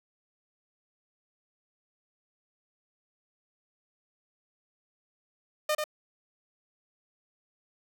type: tone with echo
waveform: sawtooth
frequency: 608 Hz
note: D#5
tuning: 40 cents flat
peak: -21 dBFS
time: 5.69-5.75 s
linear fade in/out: 5 ms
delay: 91 ms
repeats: 1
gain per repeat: -4 dB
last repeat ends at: 5.841 s
effects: none